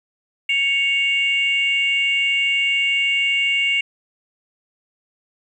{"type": "tone pair together", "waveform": "sine", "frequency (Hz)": [2217, 2793], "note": ["C#7", "F7"], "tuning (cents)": [0, -1], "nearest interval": "major third", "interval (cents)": 399, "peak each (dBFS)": -18, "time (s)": [0.49, 3.81], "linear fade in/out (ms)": 5, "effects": ["tanh soft clip ceiling -10 dBFS", "9-bit"]}